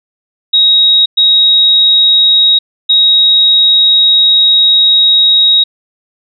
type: tone bursts at uneven times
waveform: sine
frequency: 3791 Hz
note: A#7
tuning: 28 cents sharp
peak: -4 dBFS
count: 3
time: 0.53-1.06 / 1.17-2.59 / 2.89-5.64 s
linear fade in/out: 10 ms
effects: none